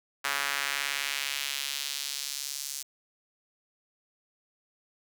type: tone with high-pass filter sweep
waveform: sawtooth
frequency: 140.6 Hz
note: C#3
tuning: 25 cents sharp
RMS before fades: -33 dBFS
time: 0.24-2.83 s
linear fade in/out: 10 ms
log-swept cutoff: 1400 to 6300 Hz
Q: 1.3
effects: none